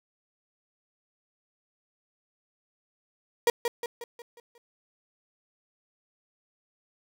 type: tone with echo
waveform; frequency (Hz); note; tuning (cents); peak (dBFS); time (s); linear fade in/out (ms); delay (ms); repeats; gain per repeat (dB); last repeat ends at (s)
35% pulse; 474.2; A#4; +30; -17; 3.47-3.5; 2; 180; 6; -6; 4.58
effects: none